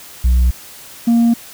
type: tone pair in turn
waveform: sine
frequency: 61.74 / 233.5 Hz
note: B1 / A#3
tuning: 0 / +3 cents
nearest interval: octave + major seventh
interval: 2303 cents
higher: second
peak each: -6 dBFS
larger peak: neither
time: 0.24-0.51 / 1.07-1.34 s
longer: neither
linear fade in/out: 10 ms
effects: tanh soft clip ceiling -8 dBFS + white hiss -37 dBFS RMS until 1.53 s